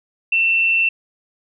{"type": "tone with amplitude modulation", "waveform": "sine", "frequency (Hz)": 2690, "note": "E7", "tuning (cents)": 34, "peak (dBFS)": -12, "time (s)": [0.32, 0.89], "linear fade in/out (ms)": 5, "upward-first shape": "sine", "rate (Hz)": 187, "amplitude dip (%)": 30, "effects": []}